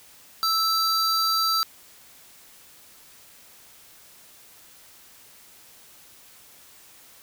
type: tone pair together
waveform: square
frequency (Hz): 1318.5 / 4699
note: E6 / D8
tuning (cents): 0 / 0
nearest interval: octave + minor seventh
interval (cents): 2200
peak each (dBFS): -24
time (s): 0.43-1.63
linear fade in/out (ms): 0
effects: white hiss -51 dBFS RMS until 7.22 s